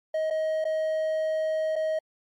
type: tone with dropouts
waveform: triangle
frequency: 630 Hz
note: D#5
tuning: 21 cents sharp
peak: -22 dBFS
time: 0.14-1.99 s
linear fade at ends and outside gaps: 5 ms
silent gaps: 0.302-0.307 / 0.643-0.651 / 1.757-1.761 s
effects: MP3 64 kbps